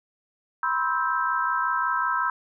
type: chord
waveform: sine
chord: C major seventh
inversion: third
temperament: just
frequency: 981.1 / 1046.5 / 1308.1 / 1569.8 Hz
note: B5 / C6 / E6 / G6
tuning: -12 / 0 / -14 / +2 cents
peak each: -28 / -29 / -26 / -28 dBFS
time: 0.63-2.3 s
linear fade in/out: 2 ms
effects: none